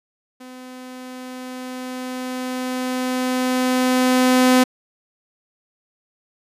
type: tone with level ramp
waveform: sawtooth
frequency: 254.4 Hz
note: C4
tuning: 48 cents flat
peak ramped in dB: -33 to -7 dBFS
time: 0.4-4.64 s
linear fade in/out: 10 ms
effects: resampled to 32000 Hz